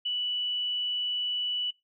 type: tone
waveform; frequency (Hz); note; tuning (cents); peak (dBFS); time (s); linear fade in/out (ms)
sine; 2960; F#7; 0; -27; 0.05-1.71; 10
effects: noise-tail reverb RT60 0.2 s tail -21 dB re dry